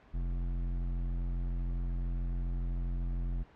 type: tone with hard clipping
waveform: triangle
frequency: 43.65 Hz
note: F1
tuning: in tune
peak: -33 dBFS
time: 0.13-3.44 s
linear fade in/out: 20 ms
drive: 15 dB
effects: pink hiss -59 dBFS RMS until 3.55 s + low-pass 2000 Hz 12 dB/octave